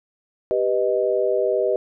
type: chord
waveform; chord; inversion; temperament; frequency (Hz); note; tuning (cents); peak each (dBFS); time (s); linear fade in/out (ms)
sine; G augmented; none; equal; 392 / 493.9 / 622.3; G4 / B4 / D#5; 0 / 0 / 0; -22; 0.51-1.76; 0
effects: none